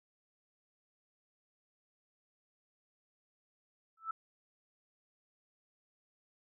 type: tone with exponential growth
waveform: sine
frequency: 1318.5 Hz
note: E6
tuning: in tune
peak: -31 dBFS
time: 3.97-4.11 s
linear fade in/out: 5 ms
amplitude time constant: 29 ms
effects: none